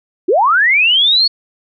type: linear sweep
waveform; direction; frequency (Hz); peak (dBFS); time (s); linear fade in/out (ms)
sine; up; 311.1 to 4435; -8; 0.28-1.28; 10
effects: none